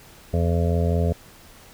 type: harmonic tone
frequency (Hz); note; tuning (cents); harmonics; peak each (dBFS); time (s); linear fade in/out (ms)
84.8; E2; +50; 1 / 2 / 3 / 5 / 6 / 7 / 8; -20 / -25 / -32 / -29 / -31 / -32 / -33; 0.33-1.13; 10
effects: pink hiss -48 dBFS RMS until 1.73 s